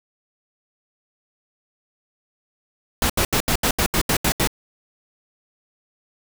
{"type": "noise bursts", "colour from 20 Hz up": "pink", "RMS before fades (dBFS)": -19, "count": 10, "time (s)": [3.02, 4.474], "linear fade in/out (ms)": 2, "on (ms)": 77, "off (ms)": 76, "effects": []}